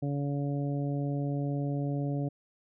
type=harmonic tone; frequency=142.1 Hz; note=C#3; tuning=43 cents sharp; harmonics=1 / 2 / 3 / 4 / 5; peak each=-30 / -34 / -42 / -41 / -45 dBFS; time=0.02-2.29 s; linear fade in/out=10 ms; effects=none